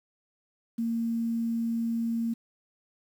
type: tone with quantisation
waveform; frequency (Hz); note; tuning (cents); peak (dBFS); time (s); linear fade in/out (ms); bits
sine; 230.1; A#3; -22; -26; 0.78-2.34; 10; 9
effects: none